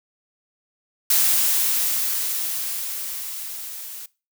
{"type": "noise with level ramp", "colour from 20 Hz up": "blue", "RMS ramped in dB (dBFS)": [-17, -36], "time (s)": [1.1, 4.06], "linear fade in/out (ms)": 5, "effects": ["noise-tail reverb RT60 0.3 s tail -21 dB re dry"]}